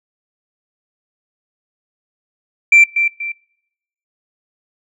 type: tone with echo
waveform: sine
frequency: 2349 Hz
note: D7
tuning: in tune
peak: -3 dBFS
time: 2.72-2.84 s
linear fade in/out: 5 ms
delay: 240 ms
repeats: 2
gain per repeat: -9 dB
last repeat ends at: 3.32 s
effects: noise-tail reverb RT60 0.8 s tail -24 dB re dry + tanh soft clip ceiling -2 dBFS